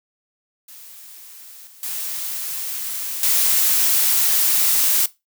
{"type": "noise with level steps", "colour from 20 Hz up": "blue", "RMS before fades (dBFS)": [-41, -46, -27, -17], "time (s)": [0.68, 5.06], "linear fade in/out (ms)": 5, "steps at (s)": [1.67, 1.83, 3.23], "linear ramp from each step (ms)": 2, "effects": ["noise-tail reverb RT60 0.2 s tail -17 dB re dry"]}